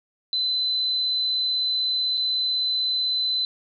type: tone with dropouts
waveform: sine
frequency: 4031 Hz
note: B7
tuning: 35 cents sharp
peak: -21 dBFS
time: 0.33-3.45 s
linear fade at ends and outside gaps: 1 ms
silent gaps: 2.172-2.176 s
effects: none